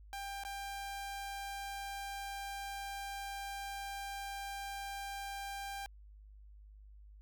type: tone with dropouts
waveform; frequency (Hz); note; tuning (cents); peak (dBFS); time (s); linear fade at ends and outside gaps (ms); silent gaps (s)
sawtooth; 794; G5; +22; -37; 0.13-5.86; 0; 0.436-0.45
effects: added 51 Hz sine -53 dBFS peak until 7.21 s